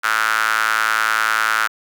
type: tone with high-pass filter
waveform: sawtooth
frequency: 110 Hz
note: A2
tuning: in tune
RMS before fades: -18 dBFS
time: 0.03-1.68 s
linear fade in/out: 20 ms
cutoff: 1400 Hz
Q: 5.6
effects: none